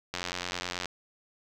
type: click train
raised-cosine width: 0.2 ms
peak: -15 dBFS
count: 65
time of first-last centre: 0.14-0.857 s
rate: 89.3 Hz
effects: none